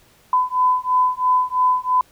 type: beating tone pair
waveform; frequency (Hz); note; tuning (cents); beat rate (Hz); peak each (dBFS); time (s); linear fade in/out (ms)
sine; 1006 / 1009; B5 / B5; +32 / +37; 3; -18; 0.33-2.01; 2
effects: pink hiss -54 dBFS RMS until 2.11 s